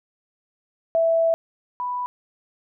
sine tone pair in turn, 659.3 / 987.8 Hz, E5 / B5, 0 / 0 cents, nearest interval perfect fifth, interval 700 cents, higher second, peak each -16 / -24 dBFS, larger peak first, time 0.95-1.34 / 1.8-2.06 s, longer first, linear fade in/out 0 ms, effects none

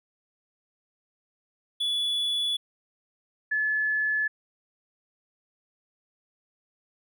triangle / sine tone pair in turn, 3425 / 1721.9 Hz, A7 / A6, -47 / -38 cents, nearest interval octave, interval 1191 cents, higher first, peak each -23 dBFS, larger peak neither, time 1.8-2.57 / 3.51-4.28 s, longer neither, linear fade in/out 10 ms, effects none

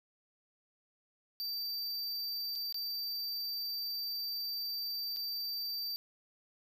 square tone with dropouts, 4654 Hz, D8, 17 cents flat, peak -36 dBFS, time 1.4-5.96 s, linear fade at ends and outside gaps 0 ms, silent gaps 2.554-2.558 / 2.725-2.744 / 5.163-5.169 s, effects none

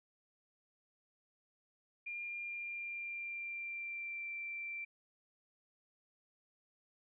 sine tone with pitch glide, 2402 to 2350 Hz, D7 to D7, +38 to +1 cents, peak -40 dBFS, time 2.06-4.85 s, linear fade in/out 10 ms, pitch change -37 cents, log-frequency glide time 2.34-4.31 s, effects none

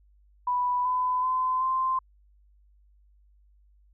sine tone with pitch steps, 987.8 / 1005.6 / 1023.8 / 1042.3 Hz, B5 / B5 / C6 / C6, 0 / +31 / -38 / -7 cents, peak -23 dBFS, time 0.47-1.99 s, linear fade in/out 5 ms, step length 380 ms, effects added 50 Hz sine -57 dBFS peak until 3.93 s

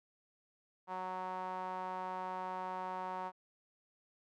sawtooth tone with band-pass filter, 185 Hz, F#3, in tune, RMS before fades -41 dBFS, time 0.87-3.32 s, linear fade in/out 50 ms, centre 920 Hz, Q 3.8, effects none

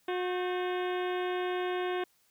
harmonic tone with a mistuned harmonic, 362 Hz, F#4, 38 cents flat, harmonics 1 / 2 / 3 / 4 / 5 / 6 / 7 / 8 / 9 / 10, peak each -31 / -37 / -41 / -43 / -45 / -47 / -48 / -49 / -50 / -51 dBFS, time 0.08-2.04 s, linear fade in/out 5 ms, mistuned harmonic 4, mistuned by +110 cents, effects white hiss -69 dBFS RMS until 2.3 s

